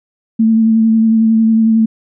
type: tone with vibrato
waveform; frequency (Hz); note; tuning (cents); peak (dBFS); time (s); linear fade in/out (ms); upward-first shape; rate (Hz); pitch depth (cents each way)
sine; 223.2; A3; +25; -7; 0.39-1.86; 10; sine; 11; 20
effects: none